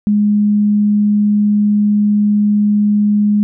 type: tone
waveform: sine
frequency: 207.7 Hz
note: G#3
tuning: in tune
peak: -9 dBFS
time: 0.07-3.43 s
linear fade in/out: 0 ms
effects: none